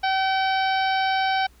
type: harmonic tone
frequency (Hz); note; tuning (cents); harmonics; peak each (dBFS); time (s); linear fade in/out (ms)
766; G5; -40; 1 / 2 / 3 / 4 / 5 / 6 / 7; -21 / -27 / -31 / -33 / -35 / -37 / -38; 0.03-1.47; 10
effects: added 60 Hz sine -53 dBFS peak until 1.6 s + pink hiss -58 dBFS RMS until 1.6 s